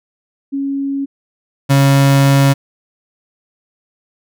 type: tone pair in turn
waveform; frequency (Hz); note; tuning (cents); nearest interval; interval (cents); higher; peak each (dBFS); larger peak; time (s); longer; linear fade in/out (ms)
sine / 35% pulse; 276.4 / 138.2; C#4 / C#3; -5 / -5; octave; 1200; first; -16 / -6; second; 0.52-1.06 / 1.69-2.54; second; 20
effects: none